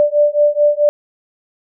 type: beating tone pair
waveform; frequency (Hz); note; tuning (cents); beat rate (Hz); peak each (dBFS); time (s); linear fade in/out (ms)
sine; 587.3 / 591.9; D5 / D5; 0 / +13; 4.6; -13; 0-0.89; 0
effects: none